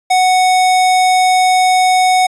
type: tone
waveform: square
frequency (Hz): 740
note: F#5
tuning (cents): 0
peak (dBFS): -9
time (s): 0.1-2.27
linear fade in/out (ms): 10
effects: resampled to 24000 Hz